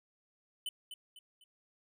square tone with echo, 3021 Hz, F#7, 35 cents sharp, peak -36 dBFS, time 0.66-0.69 s, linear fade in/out 2 ms, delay 250 ms, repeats 3, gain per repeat -8 dB, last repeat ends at 1.44 s, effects none

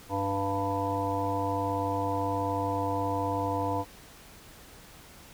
harmonic tone with a mistuned harmonic, 98.8 Hz, G2, 14 cents sharp, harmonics 1 / 3 / 5 / 7 / 9 / 10, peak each -34 / -34 / -34 / -34 / -34 / -34 dBFS, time 0.09-3.85 s, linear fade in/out 50 ms, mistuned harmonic 3, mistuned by -17 cents, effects pink hiss -51 dBFS RMS until 5.33 s

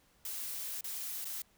blue noise with dropouts, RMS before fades -40 dBFS, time 0.25-1.42 s, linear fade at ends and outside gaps 2 ms, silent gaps 0.809-0.842 / 1.246-1.253 s, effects pink hiss -68 dBFS RMS until 1.57 s

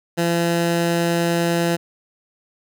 15% pulse tone, 170 Hz, F3, 46 cents flat, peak -11 dBFS, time 0.17-1.77 s, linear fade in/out 20 ms, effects none

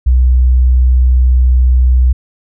sine tone, 62.8 Hz, B1, 30 cents sharp, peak -5 dBFS, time 0.06-2.13 s, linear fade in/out 10 ms, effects none

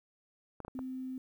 clicks, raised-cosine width 1 ms, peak -28 dBFS, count 4, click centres 0.603 / 0.649 / 0.681 / 0.791 s
sine tone, 259 Hz, C4, 17 cents flat, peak -37 dBFS, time 0.75-1.18 s, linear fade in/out 2 ms
effects 11-bit

